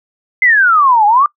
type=exponential two-way sweep; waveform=sine; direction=down then up; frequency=2094 to 809 to 1210 Hz; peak=-6 dBFS; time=0.42-1.26 s; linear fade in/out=2 ms; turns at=1.06 s; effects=noise-tail reverb RT60 0.1 s tail -22 dB re dry